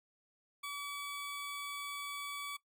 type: tone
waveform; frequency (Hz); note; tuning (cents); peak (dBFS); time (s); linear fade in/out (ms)
20% pulse; 1143; D6; -47; -35; 0.63-2.57; 10
effects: noise-tail reverb RT60 0.1 s tail -18 dB re dry + MP3 96 kbps